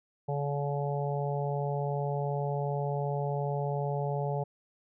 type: harmonic tone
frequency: 142.7 Hz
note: D3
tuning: 49 cents flat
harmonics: 1 / 3 / 4 / 5 / 6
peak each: -31 / -36 / -37 / -38 / -39 dBFS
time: 0.28-4.44 s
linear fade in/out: 10 ms
effects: none